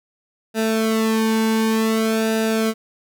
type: tone with flanger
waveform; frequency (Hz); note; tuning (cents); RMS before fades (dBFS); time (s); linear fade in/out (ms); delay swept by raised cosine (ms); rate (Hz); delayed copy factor
sawtooth; 221.7; A3; +13; -19; 0.54-2.74; 50; 0.93 to 1.59; 0.55; -0.85
effects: none